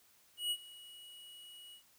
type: tone with ADSR envelope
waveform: square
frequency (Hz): 2912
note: F#7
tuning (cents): -28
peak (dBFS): -32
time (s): 0.37-1.83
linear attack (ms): 140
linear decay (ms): 57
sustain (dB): -20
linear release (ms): 94
effects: white hiss -67 dBFS RMS until 1.98 s